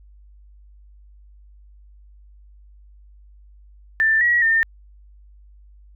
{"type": "tone with pitch steps", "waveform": "sine", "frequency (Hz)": [1777, 1915, 1810], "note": ["A6", "A#6", "A6"], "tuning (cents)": [17, 46, 48], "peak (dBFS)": -14, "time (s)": [4, 4.63], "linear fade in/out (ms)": 0, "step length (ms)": 210, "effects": ["added 50 Hz sine -45 dBFS peak until 5.95 s"]}